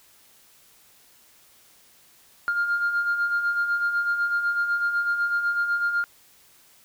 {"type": "beating tone pair", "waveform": "sine", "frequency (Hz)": [1399, 1407], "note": ["F6", "F6"], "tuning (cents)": [3, 12], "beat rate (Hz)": 8, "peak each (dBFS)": [-29, -21], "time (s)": [2.48, 6.04], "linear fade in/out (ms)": 0, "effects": ["tanh soft clip ceiling -17 dBFS", "white hiss -56 dBFS RMS until 6.84 s"]}